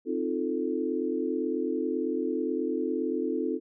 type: chord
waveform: sine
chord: F dominant seventh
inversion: second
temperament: equal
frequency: 261.6 / 311.1 / 349.2 / 440 Hz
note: C4 / Eb4 / F4 / A4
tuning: 0 / 0 / 0 / 0 cents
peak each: -32 dBFS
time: 0.05-3.6 s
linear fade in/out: 50 ms
effects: none